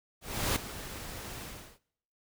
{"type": "noise with ADSR envelope", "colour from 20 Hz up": "pink", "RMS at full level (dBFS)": -28, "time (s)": [0.21, 1.79], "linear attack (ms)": 350, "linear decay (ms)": 8, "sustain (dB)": -14, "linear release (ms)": 370, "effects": ["noise-tail reverb RT60 0.7 s tail -22 dB re dry"]}